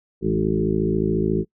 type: harmonic tone with a mistuned harmonic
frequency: 54.2 Hz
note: A1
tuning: 25 cents flat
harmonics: 1 / 2 / 3 / 4 / 5 / 6 / 7 / 8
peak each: -30 / -31 / -25 / -25 / -33 / -26 / -23 / -29 dBFS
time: 0.21-1.45 s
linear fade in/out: 50 ms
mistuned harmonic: 4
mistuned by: -30 cents
effects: noise-tail reverb RT60 0.1 s tail -24 dB re dry